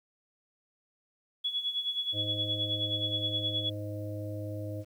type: tone with tremolo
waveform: sine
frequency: 3380 Hz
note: G#7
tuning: 30 cents sharp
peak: -27 dBFS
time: 1.44-3.7 s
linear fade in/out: 10 ms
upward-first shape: sine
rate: 9.5 Hz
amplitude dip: 70%
type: harmonic tone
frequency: 103.83 Hz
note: G#2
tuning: in tune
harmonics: 1 / 3 / 5 / 6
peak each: -36 / -41 / -43 / -44 dBFS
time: 2.12-4.85 s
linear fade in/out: 50 ms
effects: 10-bit